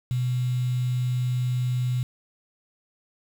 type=tone with quantisation; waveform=sine; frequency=125 Hz; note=B2; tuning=21 cents sharp; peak=-22 dBFS; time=0.11-2.03 s; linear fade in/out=0 ms; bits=7; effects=none